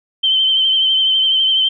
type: tone with vibrato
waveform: sine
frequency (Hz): 3101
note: G7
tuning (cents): -19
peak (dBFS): -11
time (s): 0.23-1.69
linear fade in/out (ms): 10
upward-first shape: sine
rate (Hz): 12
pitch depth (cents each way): 32
effects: none